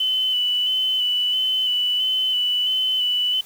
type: tone with vibrato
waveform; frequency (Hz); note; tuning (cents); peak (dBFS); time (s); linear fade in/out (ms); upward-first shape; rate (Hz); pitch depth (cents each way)
sine; 3006; F#7; +27; -18; 0-3.41; 5; square; 1.5; 20
effects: white hiss -46 dBFS RMS until 3.45 s